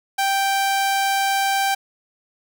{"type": "tone", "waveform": "sawtooth", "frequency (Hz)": 784, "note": "G5", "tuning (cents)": 0, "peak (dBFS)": -14, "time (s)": [0.18, 1.75], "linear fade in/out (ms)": 10, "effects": []}